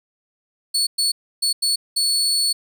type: tone bursts at uneven times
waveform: 30% pulse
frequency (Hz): 4417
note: C#8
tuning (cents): -7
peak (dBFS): -14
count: 5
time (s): 0.74-0.87 / 0.98-1.12 / 1.42-1.53 / 1.62-1.76 / 1.96-2.53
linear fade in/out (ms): 10
effects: none